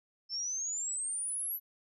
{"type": "exponential sweep", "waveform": "sine", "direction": "up", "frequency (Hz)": [5274, 12000], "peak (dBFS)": -33, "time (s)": [0.29, 1.6], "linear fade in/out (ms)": 50, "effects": []}